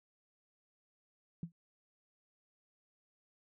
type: tone with exponential decay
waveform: sine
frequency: 168.4 Hz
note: E3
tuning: 37 cents sharp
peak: -34 dBFS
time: 1.43-1.52 s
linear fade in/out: 2 ms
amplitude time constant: 19 ms
effects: none